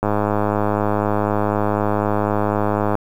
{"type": "click train", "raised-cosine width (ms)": 1, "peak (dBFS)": -5, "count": 305, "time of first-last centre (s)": [0.03, 2.953], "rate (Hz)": 104, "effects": ["7-bit"]}